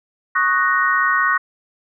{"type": "chord", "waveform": "sine", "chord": "D# minor seventh", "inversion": "third", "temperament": "equal with one note detuned", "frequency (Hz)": [1108.7, 1244.5, 1484.3, 1864.7], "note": ["C#6", "D#6", "F#6", "A#6"], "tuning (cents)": [0, 0, 5, 0], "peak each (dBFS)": [-19, -23, -19, -19], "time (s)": [0.35, 1.38], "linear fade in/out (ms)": 10, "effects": []}